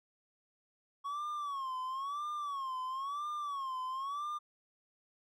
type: tone with vibrato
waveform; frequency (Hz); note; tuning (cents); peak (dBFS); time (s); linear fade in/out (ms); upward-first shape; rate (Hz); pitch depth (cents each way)
triangle; 1108.7; C#6; 0; -34; 1.04-4.39; 20; sine; 0.99; 140
effects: none